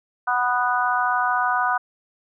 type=harmonic tone; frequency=246.9 Hz; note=B3; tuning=in tune; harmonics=3 / 4 / 5 / 6; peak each=-24 / -24 / -24 / -24 dBFS; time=0.27-1.78 s; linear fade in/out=10 ms; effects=none